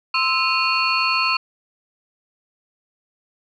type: tone cluster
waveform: sine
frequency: 1042 / 1314 / 2474 / 2754 / 4386 Hz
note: C6 / E6 / D#7 / F7 / C#8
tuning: -7 / -6 / -10 / -25 / -19 cents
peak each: -23 dBFS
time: 0.14-1.37 s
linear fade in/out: 5 ms
effects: tanh soft clip ceiling -6 dBFS